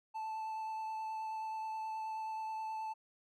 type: tone with vibrato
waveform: triangle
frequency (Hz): 878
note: A5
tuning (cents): -4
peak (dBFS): -36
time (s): 0.14-2.94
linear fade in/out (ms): 20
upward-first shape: triangle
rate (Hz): 9.4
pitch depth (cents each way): 12
effects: none